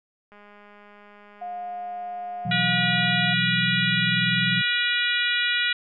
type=click train; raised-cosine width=0.5 ms; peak=-35 dBFS; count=579; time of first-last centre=0.32-3.126 s; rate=206 Hz
type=tone with vibrato; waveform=sine; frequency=712 Hz; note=F5; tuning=33 cents sharp; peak=-30 dBFS; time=1.41-3.34 s; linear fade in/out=10 ms; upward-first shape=triangle; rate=20 Hz; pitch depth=10 cents each way
type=chord; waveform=sine; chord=B suspended fourth; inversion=none; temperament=equal; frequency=123.47 / 164.81 / 185 Hz; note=B2 / E3 / F#3; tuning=0 / 0 / 0 cents; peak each=-30 / -29 / -28 dBFS; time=2.45-4.62 s; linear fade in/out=10 ms
type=harmonic tone; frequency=482.8 Hz; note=B4; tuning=39 cents flat; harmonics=3 / 4 / 5 / 6 / 7 / 8; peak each=-26 / -27 / -28 / -29 / -29 / -30 dBFS; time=2.51-5.73 s; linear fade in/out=5 ms
effects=none